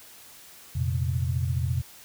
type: chord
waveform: sine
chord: F suspended fourth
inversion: none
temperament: just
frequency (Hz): 87.31 / 116.41 / 130.96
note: F2 / Bb2 / C3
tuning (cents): 0 / -2 / +2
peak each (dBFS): -27 / -30 / -28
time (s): 0.75-1.82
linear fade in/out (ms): 10
effects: white hiss -49 dBFS RMS until 2.04 s